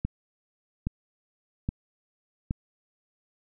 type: click train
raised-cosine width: 5 ms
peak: -15 dBFS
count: 4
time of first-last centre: 0.05-2.509 s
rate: 1.22 Hz
effects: none